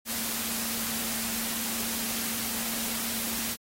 sine tone in noise, 228.1 Hz, A#3, 37 cents flat, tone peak -39 dBFS, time 0.05-3.57 s, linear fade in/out 50 ms, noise white, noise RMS -32 dBFS, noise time 0.05-3.57 s, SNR -10 dB, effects AAC 48 kbps

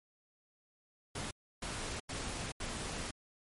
pink noise bursts at uneven times, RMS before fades -40 dBFS, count 4, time 1.15-1.31 / 1.62-2 / 2.09-2.52 / 2.6-3.11 s, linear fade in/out 5 ms, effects MP3 48 kbps

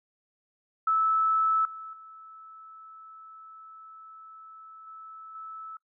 sine tone with level steps, 1308 Hz, E6, 14 cents flat, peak -21 / -38 / -45 / -42 / -38 dBFS, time 0.87-5.77 s, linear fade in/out 5 ms, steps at 1.65 / 1.93 / 4.87 / 5.35 s, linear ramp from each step 2 ms, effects noise-tail reverb RT60 0.1 s tail -21 dB re dry

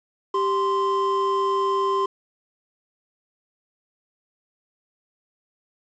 triangle tone pair together, 392 / 1041.1 Hz, G4 / C6, 0 / -9 cents, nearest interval octave + perfect fourth, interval 1691 cents, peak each -21 / -20 dBFS, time 0.34-2.06 s, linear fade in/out 5 ms, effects resampled to 16000 Hz + 8-bit

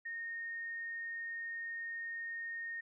sine tone, 1846 Hz, A#6, 17 cents flat, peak -39 dBFS, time 0.05-2.81 s, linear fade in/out 10 ms, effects none

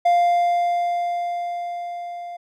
triangle tone with level ramp, 698.5 Hz, F5, in tune, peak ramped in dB -11 to -29 dBFS, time 0.05-2.37 s, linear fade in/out 10 ms, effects none

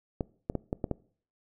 clicks, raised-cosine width 2 ms, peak -16 dBFS, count 6, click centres 0.208 / 0.499 / 0.553 / 0.729 / 0.842 / 0.913 s, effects noise-tail reverb RT60 0.5 s tail -22 dB re dry

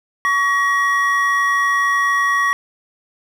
triangle tone pair together, 1127.2 / 1900 Hz, C#6 / A#6, +29 / +33 cents, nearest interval major sixth, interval 904 cents, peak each -15 dBFS, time 0.25-2.53 s, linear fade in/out 0 ms, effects none

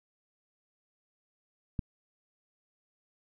click, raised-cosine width 5 ms, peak -19 dBFS, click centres 1.792 s, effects none

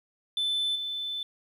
sine tone with level steps, 3520 Hz, A7, in tune, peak -23 / -30 dBFS, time 0.37-1.23 s, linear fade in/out 2 ms, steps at 0.75 s, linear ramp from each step 10 ms, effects tanh soft clip ceiling -24 dBFS + 10-bit

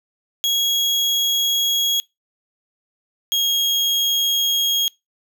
35% pulse tone pair in turn, 3313 / 3273 Hz, G#7 / G#7, -5 / -26 cents, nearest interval unison, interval 21 cents, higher first, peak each -15 / -15 dBFS, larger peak neither, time 0.44-2 / 3.32-4.88 s, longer neither, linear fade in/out 0 ms, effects noise-tail reverb RT60 0.2 s tail -24 dB re dry

